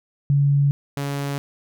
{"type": "tone pair in turn", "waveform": ["sine", "sawtooth"], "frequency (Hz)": [141.6, 141.03], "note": ["C#3", "C#3"], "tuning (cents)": [37, 30], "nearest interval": "unison", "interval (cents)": 7, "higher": "first", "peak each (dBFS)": [-14, -20], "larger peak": "first", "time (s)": [[0.3, 0.71], [0.97, 1.38]], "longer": "neither", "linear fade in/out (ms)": 0, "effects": []}